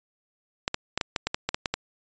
clicks, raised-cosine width 0.2 ms, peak -8 dBFS, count 11, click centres 0.679 / 0.744 / 0.976 / 1.012 / 1.162 / 1.27 / 1.345 / 1.49 / 1.545 / 1.658 / 1.74 s, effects resampled to 16000 Hz

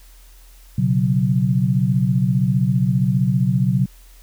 sine chord, B suspended second, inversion none, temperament equal, 123.47 / 138.59 / 185 Hz, B2 / C#3 / F#3, 0 / 0 / 0 cents, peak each -19 / -19 / -19 dBFS, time 0.78-3.86 s, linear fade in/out 5 ms, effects added 42 Hz sine -43 dBFS peak until 4.22 s + white hiss -52 dBFS RMS until 4.22 s

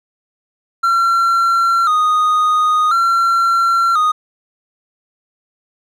triangle tone with vibrato, 1300 Hz, E6, 24 cents flat, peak -9 dBFS, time 0.83-4.12 s, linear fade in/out 10 ms, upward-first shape square, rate 0.48 Hz, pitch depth 82 cents each way, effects none

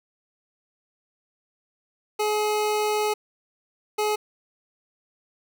25% pulse tone pair in turn, 423.2 / 423.2 Hz, G#4 / G#4, +33 / +33 cents, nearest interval unison, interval 0 cents, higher neither, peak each -18 dBFS, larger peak neither, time 2.19-3.14 / 3.98-4.16 s, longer first, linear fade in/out 10 ms, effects none

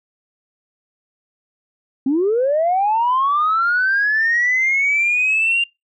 sine linear sweep, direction up, 254.4 to 2800 Hz, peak -13 dBFS, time 2.06-5.64 s, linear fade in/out 5 ms, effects noise-tail reverb RT60 0.2 s tail -26 dB re dry + tanh soft clip ceiling -10 dBFS

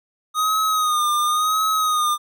square tone with vibrato, 1240 Hz, D#6, 6 cents flat, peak -18 dBFS, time 0.34-2.18 s, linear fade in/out 50 ms, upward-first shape sine, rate 0.94 Hz, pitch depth 56 cents each way, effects none

